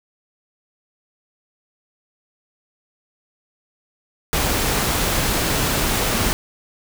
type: noise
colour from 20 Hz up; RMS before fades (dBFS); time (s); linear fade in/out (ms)
pink; -20; 4.33-6.33; 0
effects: none